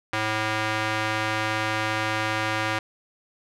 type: tone with band-pass filter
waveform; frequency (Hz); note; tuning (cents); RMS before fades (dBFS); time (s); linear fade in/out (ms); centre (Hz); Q
square; 108.7; A2; -21; -26; 0.13-2.79; 5; 1800; 0.87
effects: none